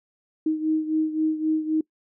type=beating tone pair; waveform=sine; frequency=312.5 / 316.3 Hz; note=D#4 / D#4; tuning=+8 / +29 cents; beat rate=3.8 Hz; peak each=-22 / -27 dBFS; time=0.46-1.81 s; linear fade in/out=5 ms; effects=noise-tail reverb RT60 0.1 s tail -23 dB re dry